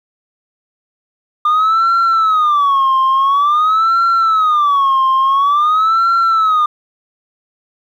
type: tone with vibrato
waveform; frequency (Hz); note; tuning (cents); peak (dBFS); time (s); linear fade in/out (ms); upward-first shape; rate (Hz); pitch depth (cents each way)
sine; 1200; D6; +37; -7; 1.45-6.66; 5; sine; 0.48; 220
effects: tanh soft clip ceiling -8 dBFS + 8-bit